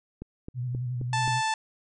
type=click train; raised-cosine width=3 ms; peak=-24 dBFS; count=5; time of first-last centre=0.22-1.278 s; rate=3.78 Hz
type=tone with vibrato; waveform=sine; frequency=124.2 Hz; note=B2; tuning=10 cents sharp; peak=-28 dBFS; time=0.54-1.42 s; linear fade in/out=50 ms; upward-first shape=square; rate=11 Hz; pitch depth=39 cents each way
type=harmonic tone; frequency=880 Hz; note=A5; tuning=in tune; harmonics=1 / 2 / 3 / 4 / 5 / 6 / 7 / 8 / 9 / 10; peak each=-26 / -32 / -36 / -38 / -40 / -42 / -43 / -44 / -45 / -46 dBFS; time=1.13-1.54 s; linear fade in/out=2 ms
effects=none